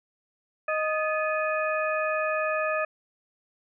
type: harmonic tone with a mistuned harmonic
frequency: 622.3 Hz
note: D#5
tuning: in tune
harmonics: 1 / 2 / 3 / 4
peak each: -27 / -30 / -32 / -33 dBFS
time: 0.68-2.85 s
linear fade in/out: 5 ms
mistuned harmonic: 3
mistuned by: -140 cents
effects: none